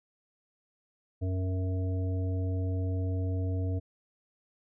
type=harmonic tone with a mistuned harmonic; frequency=92.5 Hz; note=F#2; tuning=in tune; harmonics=1 / 3 / 5 / 7; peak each=-28 / -38 / -42 / -45 dBFS; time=1.21-3.8 s; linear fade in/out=20 ms; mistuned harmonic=7; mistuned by=+25 cents; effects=none